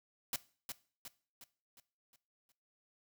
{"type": "noise with echo", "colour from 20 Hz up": "white", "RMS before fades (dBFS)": -36, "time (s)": [0.33, 0.36], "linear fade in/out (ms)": 2, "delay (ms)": 360, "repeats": 6, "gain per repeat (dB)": -6, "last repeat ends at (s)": 2.52, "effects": ["noise-tail reverb RT60 0.4 s tail -18 dB re dry"]}